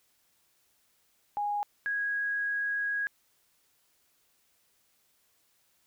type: tone pair in turn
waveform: sine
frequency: 824 / 1651.2 Hz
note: G#5 / G#6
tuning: -14 / -10 cents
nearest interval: octave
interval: 1204 cents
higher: second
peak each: -28 dBFS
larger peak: neither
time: 1.37-1.63 / 1.86-3.07 s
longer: second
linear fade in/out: 0 ms
effects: white hiss -70 dBFS RMS until 5.86 s